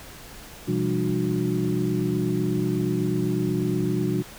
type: tone cluster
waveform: sine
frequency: 126.1 / 170.7 / 198.8 / 300.2 / 363.6 Hz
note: B2 / F3 / G3 / D4 / F#4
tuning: +36 / -39 / +25 / +38 / -30 cents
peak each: -28 dBFS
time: 0.67-4.23 s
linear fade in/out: 20 ms
effects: pink hiss -43 dBFS RMS until 4.38 s